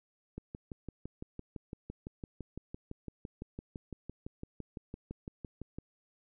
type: click train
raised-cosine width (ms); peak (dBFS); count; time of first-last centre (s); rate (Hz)
3; -28; 33; 0.38-5.785; 5.92
effects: none